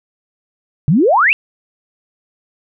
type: exponential sweep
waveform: sine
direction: up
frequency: 132 to 2800 Hz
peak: -8 dBFS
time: 0.88-1.33 s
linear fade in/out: 0 ms
effects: none